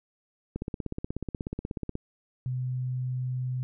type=click train; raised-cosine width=3 ms; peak=-19 dBFS; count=24; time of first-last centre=0.56-1.954 s; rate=16.5 Hz
type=tone; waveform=sine; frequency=127.1 Hz; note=C3; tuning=50 cents flat; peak=-28 dBFS; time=2.46-3.63 s; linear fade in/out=0 ms
effects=none